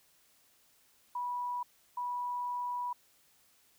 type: tone bursts at uneven times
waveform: sine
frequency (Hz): 979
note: B5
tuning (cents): -15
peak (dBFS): -33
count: 2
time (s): 1.15-1.63 / 1.97-2.93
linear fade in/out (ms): 5
effects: white hiss -67 dBFS RMS until 3.78 s